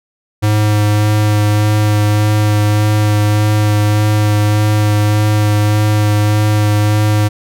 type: tone with vibrato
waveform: square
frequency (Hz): 105.4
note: G#2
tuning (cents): +26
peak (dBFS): -10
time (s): 0.42-7.29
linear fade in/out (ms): 20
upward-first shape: sine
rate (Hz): 1.7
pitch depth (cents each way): 12
effects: none